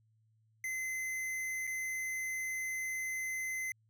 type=tone with dropouts; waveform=square; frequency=2053 Hz; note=C7; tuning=33 cents flat; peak=-36 dBFS; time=0.64-3.72 s; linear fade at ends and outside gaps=2 ms; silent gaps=1.67-1.674 s; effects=added 110 Hz sine -68 dBFS peak until 3.89 s